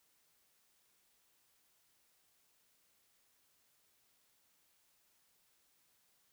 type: silence
effects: white hiss -74 dBFS RMS until 6.32 s